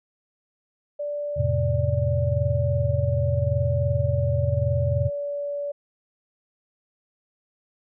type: tone with pitch glide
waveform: sine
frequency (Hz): 584 to 574.6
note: D5 to D5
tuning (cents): -10 to -38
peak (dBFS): -26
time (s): 0.99-5.72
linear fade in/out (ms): 10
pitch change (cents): -28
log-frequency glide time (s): 1.71-2.96
type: chord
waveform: sine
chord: F major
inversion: none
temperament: equal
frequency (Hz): 87.31 / 110 / 130.81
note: F2 / A2 / C3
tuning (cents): 0 / 0 / 0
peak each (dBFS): -25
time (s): 1.36-5.1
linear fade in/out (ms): 20
effects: none